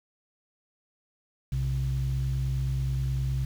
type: tone pair together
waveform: sine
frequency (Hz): 61.74 / 131.28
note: B1 / C3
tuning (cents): 0 / +6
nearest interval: octave + minor second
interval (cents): 1306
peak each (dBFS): -28 / -26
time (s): 1.52-3.45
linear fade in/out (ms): 5
effects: tanh soft clip ceiling -20 dBFS + 8-bit